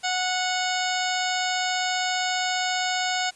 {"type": "harmonic tone with a mistuned harmonic", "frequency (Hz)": 735, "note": "F#5", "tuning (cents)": -12, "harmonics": [1, 2, 3, 4, 5, 6, 7, 9, 10], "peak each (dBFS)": [-27, -30, -32, -33, -34, -35, -35, -37, -37], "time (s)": [0.03, 3.31], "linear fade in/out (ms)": 20, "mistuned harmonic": 10, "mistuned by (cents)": -18, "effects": ["white hiss -53 dBFS RMS until 3.35 s", "resampled to 22050 Hz"]}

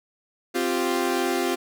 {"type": "chord", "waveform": "sawtooth", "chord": "C suspended fourth", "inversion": "none", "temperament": "equal", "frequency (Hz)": [261.6, 349.2, 392], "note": ["C4", "F4", "G4"], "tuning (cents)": [0, 0, 0], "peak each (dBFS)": [-24, -21, -24], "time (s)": [0.54, 1.56], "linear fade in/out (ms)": 20, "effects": []}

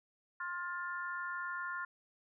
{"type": "harmonic tone", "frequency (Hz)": 352.8, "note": "F4", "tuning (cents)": 18, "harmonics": [3, 4, 5], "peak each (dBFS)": [-42, -40, -44], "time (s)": [0.4, 1.85], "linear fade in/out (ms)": 5, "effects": []}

